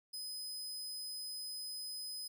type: tone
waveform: sawtooth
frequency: 5030 Hz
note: D#8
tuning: 18 cents sharp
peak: -39 dBFS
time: 0.13-2.28 s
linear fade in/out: 10 ms
effects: none